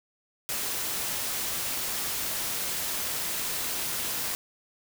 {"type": "noise", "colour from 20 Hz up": "white", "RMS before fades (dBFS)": -31, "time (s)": [0.49, 4.35], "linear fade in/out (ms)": 0, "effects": []}